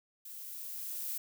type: noise with level ramp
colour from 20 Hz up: violet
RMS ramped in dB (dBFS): -47 to -37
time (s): 0.25-1.18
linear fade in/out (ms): 5
effects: none